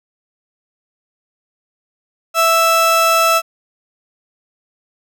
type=tone pair together; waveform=30% pulse; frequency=659.3 / 1318.6 Hz; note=E5 / E6; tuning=0 / 0 cents; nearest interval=octave; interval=1200 cents; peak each=-12 dBFS; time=2.34-3.42 s; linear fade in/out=50 ms; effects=none